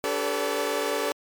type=tone cluster; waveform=sawtooth; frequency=289.1 / 390.5 / 439.4 / 496.6 / 572 Hz; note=D4 / G4 / A4 / B4 / D5; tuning=-27 / -7 / -2 / +9 / -46 cents; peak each=-31 / -29 / -25 / -30 / -26 dBFS; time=0.04-1.12 s; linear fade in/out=0 ms; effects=MP3 96 kbps